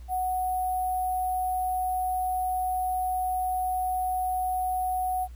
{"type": "tone with sample-and-hold", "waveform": "sine", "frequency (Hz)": 740, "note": "F#5", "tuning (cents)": 0, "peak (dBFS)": -25, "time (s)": [0.08, 5.28], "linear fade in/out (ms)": 50, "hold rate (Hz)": 11025, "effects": ["added 60 Hz sine -40 dBFS peak until 5.35 s", "pink hiss -61 dBFS RMS until 5.35 s"]}